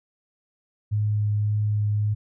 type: tone with vibrato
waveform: sine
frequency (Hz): 105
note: G#2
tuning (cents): +19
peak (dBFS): -20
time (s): 0.91-2.15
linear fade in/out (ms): 20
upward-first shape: triangle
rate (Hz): 1.8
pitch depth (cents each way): 11
effects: none